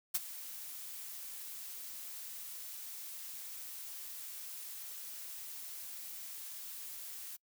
blue noise with ADSR envelope, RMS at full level -30 dBFS, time 0.14-7.37 s, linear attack 11 ms, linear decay 33 ms, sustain -16 dB, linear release 17 ms, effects noise-tail reverb RT60 0.1 s tail -26 dB re dry

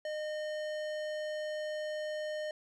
sine tone with tanh clipping, 611 Hz, D#5, 32 cents flat, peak -37 dBFS, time 0.05-2.51 s, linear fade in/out 2 ms, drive 17 dB, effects none

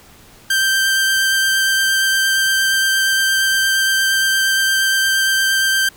sawtooth tone with vibrato, 1568 Hz, G6, in tune, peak -10 dBFS, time 0.5-5.89 s, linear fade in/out 5 ms, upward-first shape sine, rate 8.6 Hz, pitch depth 10 cents each way, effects pink hiss -45 dBFS RMS until 5.96 s

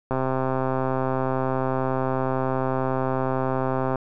click train, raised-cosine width 1 ms, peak -11 dBFS, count 505, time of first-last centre 0.11-3.957 s, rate 131 Hz, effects none

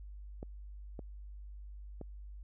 clicks, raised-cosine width 2 ms, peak -30 dBFS, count 3, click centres 0.429 / 0.992 / 2.013 s, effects added 50 Hz sine -45 dBFS peak until 2.43 s

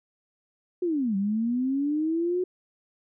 sine linear two-way sweep, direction down then up, 369.1 to 191.1 to 369.1 Hz, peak -23 dBFS, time 0.82-2.44 s, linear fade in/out 5 ms, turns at 1.16 s, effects none

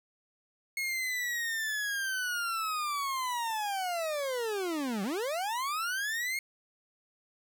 40% pulse linear two-way sweep, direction down then up, 2172 to 185 to 2172 Hz, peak -30 dBFS, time 0.77-6.39 s, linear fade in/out 2 ms, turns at 5.03 s, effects none

